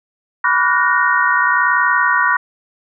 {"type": "tone cluster", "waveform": "sine", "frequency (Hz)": [988, 1145, 1435, 1496, 1858], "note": ["B5", "D6", "F6", "F#6", "A#6"], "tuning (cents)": [0, -44, 47, 19, -6], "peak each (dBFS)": -18, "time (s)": [0.44, 2.37], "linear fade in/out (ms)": 5, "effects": []}